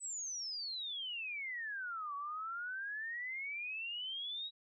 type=exponential two-way sweep; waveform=sine; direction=down then up; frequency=8100 to 1122 to 3859 Hz; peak=-39 dBFS; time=0-4.51 s; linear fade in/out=50 ms; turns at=2.15 s; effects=none